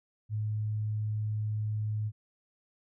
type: tone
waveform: sine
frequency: 107 Hz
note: A2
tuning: 48 cents flat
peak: -29 dBFS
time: 0.29-2.12 s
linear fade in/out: 50 ms
effects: none